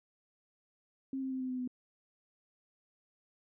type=tone with pitch steps; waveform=sine; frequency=267.4 / 264 / 260.7 / 257.4 / 254.1 / 250.9 Hz; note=C4 / C4 / C4 / C4 / B3 / B3; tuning=+38 / +16 / -6 / -28 / +49 / +28 cents; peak=-34 dBFS; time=1.13-1.676 s; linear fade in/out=2 ms; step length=91 ms; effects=none